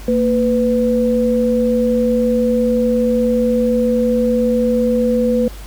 sine tone pair together, 230 / 498.2 Hz, A#3 / B4, -23 / +15 cents, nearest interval octave + minor second, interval 1338 cents, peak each -15 dBFS, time 0.08-5.48 s, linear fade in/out 2 ms, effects added 50 Hz sine -30 dBFS peak until 5.66 s + pink hiss -39 dBFS RMS until 5.66 s

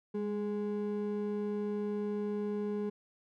triangle ring-modulated tone, 311 Hz, D#4, 1 cent flat, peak -27 dBFS, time 0.14-2.9 s, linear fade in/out 10 ms, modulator 106 Hz, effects none

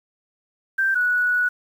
sine tone pair in turn, 1568 / 1469.8 Hz, G6 / F#6, 0 / -12 cents, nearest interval minor second, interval 112 cents, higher first, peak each -17 dBFS, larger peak neither, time 0.78-0.95 / 0.95-1.49 s, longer second, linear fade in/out 10 ms, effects 8-bit

